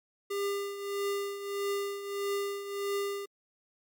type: tone with tremolo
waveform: square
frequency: 401 Hz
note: G4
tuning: 39 cents sharp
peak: -29 dBFS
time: 0.3-3.26 s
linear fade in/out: 10 ms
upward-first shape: triangle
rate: 1.6 Hz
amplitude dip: 70%
effects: MP3 96 kbps